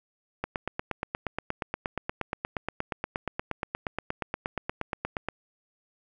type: click train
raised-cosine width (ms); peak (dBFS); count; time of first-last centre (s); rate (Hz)
0.5; -14; 42; 0.44-5.286; 8.46
effects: none